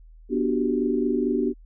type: chord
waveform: sine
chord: G major seventh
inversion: first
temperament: just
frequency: 245 / 294 / 367.5 / 392 Hz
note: B3 / D4 / F#4 / G4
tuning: -14 / +2 / -12 / 0 cents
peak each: -25 / -26 / -27 / -27 dBFS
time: 0.29-1.54 s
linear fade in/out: 50 ms
effects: added 40 Hz sine -45 dBFS peak until 1.65 s